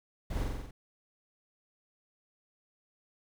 brown noise with echo, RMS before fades -36 dBFS, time 0.3-0.44 s, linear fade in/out 5 ms, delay 45 ms, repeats 6, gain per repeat -2 dB, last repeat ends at 0.71 s, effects none

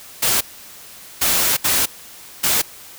white noise bursts at uneven times, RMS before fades -17 dBFS, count 4, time 0.22-0.41 / 1.21-1.57 / 1.64-1.86 / 2.43-2.62 s, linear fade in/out 10 ms, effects white hiss -40 dBFS RMS until 2.98 s

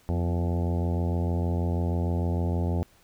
harmonic tone with a mistuned harmonic, 86.4 Hz, F2, 18 cents flat, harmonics 1 / 2 / 3 / 4 / 5 / 6 / 7 / 8 / 9 / 10, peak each -25 / -31 / -35 / -37 / -39 / -41 / -42 / -43 / -44 / -45 dBFS, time 0.09-2.83 s, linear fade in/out 0 ms, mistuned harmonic 3, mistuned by -50 cents, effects pink hiss -60 dBFS RMS until 3.03 s

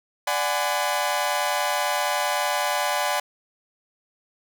sawtooth chord, G# half-diminished seventh, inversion second, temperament equal with one note detuned, 587.3 / 740 / 830.6 / 1012 Hz, D5 / F#5 / G#5 / B5, 0 / 0 / 0 / +42 cents, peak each -24 dBFS, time 0.27-3.2 s, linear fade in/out 5 ms, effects none

